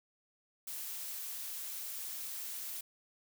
blue noise, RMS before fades -42 dBFS, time 0.67-2.81 s, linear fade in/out 5 ms, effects none

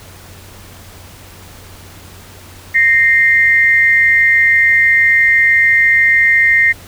sine tone pair together, 1846.9 / 2093 Hz, A#6 / C7, -17 / 0 cents, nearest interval major second, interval 217 cents, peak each -10 dBFS, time 2.74-6.73 s, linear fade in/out 20 ms, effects added 92 Hz sine -39 dBFS peak until 6.87 s + pink hiss -38 dBFS RMS until 6.87 s

